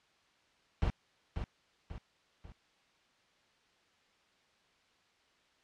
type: noise with echo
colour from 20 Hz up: brown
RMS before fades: -30 dBFS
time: 0.82-0.9 s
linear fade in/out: 0 ms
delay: 540 ms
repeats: 3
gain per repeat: -7 dB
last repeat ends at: 2.52 s
effects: white hiss -69 dBFS RMS until 5.63 s + low-pass 4000 Hz 12 dB/octave